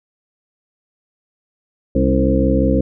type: harmonic tone with a mistuned harmonic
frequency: 65.6 Hz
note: C2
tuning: 5 cents sharp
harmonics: 1 / 2 / 3 / 4 / 5 / 7 / 8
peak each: -18 / -23 / -19 / -18 / -22 / -23 / -20 dBFS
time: 1.95-2.81 s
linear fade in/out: 5 ms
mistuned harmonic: 4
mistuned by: +60 cents
effects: none